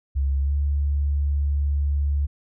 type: tone with pitch glide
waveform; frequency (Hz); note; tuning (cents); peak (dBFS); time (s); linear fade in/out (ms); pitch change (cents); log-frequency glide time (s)
sine; 68.7 to 71.53; C#2 to D2; -15 to -45; -19; 0.15-2.27; 20; +70; 0.4-0.54
effects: none